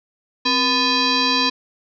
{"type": "tone with frequency modulation", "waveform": "sine", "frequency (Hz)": 2489, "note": "D#7", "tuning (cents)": 0, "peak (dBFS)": -15, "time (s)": [0.45, 1.5], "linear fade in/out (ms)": 10, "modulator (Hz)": 742, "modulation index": 3.3, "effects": []}